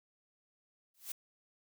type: noise with exponential growth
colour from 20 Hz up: blue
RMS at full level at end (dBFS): -36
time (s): 0.94-1.12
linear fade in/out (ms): 5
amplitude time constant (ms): 37
effects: none